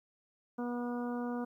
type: harmonic tone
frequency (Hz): 242.3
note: B3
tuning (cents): -33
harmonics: 1 / 2 / 3 / 4 / 5 / 6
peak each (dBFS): -35 / -41 / -45 / -47 / -49 / -51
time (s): 0.58-1.45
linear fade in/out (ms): 10
effects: 12-bit